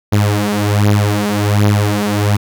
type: beating tone pair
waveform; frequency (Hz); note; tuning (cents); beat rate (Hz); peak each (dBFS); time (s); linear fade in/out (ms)
sawtooth; 102.7 / 104; G#2 / G#2; -19 / +3; 1.3; -10; 0.12-2.37; 10
effects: none

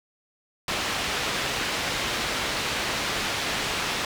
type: low-pass noise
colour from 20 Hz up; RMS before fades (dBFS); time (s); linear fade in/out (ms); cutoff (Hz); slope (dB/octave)
white; -28; 0.68-4.05; 2; 3700; 12
effects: none

